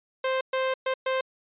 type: tone bursts at uneven times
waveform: sawtooth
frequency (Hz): 523.3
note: C5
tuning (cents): 0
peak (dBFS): -20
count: 4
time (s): 0.24-0.41 / 0.53-0.74 / 0.86-0.94 / 1.06-1.21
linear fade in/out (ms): 5
effects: resampled to 8000 Hz

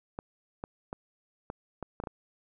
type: clicks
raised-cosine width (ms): 1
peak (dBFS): -22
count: 8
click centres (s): 0.189 / 0.639 / 0.929 / 1.501 / 1.827 / 2.001 / 2.038 / 2.072
effects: none

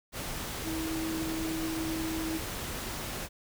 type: tone in noise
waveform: sine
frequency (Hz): 321.9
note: E4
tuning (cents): -41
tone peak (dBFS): -32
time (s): 0.63-2.41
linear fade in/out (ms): 50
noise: pink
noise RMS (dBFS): -37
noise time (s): 0.12-3.29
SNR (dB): +2
effects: none

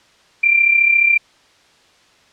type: tone with amplitude modulation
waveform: sine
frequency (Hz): 2367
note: D7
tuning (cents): +13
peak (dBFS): -7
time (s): 0.43-1.18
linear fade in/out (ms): 10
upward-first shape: sine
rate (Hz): 34.3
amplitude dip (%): 65
effects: white hiss -52 dBFS RMS until 2.32 s + low-pass 5000 Hz 12 dB/octave

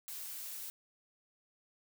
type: noise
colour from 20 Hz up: blue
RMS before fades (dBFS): -44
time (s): 0.08-0.7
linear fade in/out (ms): 0
effects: none

